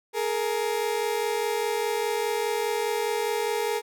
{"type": "tone pair together", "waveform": "30% pulse", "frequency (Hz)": [420, 464.9], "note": ["G#4", "A#4"], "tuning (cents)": [19, -5], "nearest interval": "major second", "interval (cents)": 176, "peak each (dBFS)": -25, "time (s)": [0.13, 3.82], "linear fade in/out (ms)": 50, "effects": []}